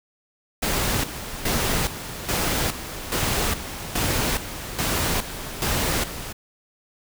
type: noise with tremolo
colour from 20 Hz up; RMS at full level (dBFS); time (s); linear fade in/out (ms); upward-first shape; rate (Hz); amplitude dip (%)
pink; -23; 0.62-6.33; 10; square; 1.2; 70
effects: none